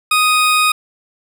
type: tone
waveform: 20% pulse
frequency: 1246 Hz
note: D#6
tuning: 2 cents sharp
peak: -6 dBFS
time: 0.11-0.72 s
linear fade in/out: 5 ms
effects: none